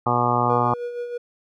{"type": "harmonic tone", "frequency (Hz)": 121.4, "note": "B2", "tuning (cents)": -29, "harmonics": [1, 2, 3, 4, 5, 6, 7, 8, 9, 10], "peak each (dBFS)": [-26, -28, -30, -29, -30, -26, -24, -29, -25, -25], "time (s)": [0.06, 0.74], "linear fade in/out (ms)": 5}
{"type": "tone with tremolo", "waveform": "triangle", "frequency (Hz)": 482, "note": "B4", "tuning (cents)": -42, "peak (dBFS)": -23, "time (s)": [0.49, 1.18], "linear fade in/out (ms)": 10, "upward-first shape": "sine", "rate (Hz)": 6.3, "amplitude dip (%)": 50}
{"effects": []}